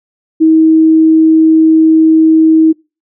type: tone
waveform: sine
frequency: 319 Hz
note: D#4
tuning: 43 cents sharp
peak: -3 dBFS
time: 0.4-2.73 s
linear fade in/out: 20 ms
effects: noise-tail reverb RT60 0.3 s tail -26 dB re dry